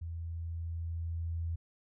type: tone with level ramp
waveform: sine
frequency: 83.3 Hz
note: E2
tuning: 19 cents sharp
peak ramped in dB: -37 to -32 dBFS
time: 0.01-1.56 s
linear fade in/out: 10 ms
effects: none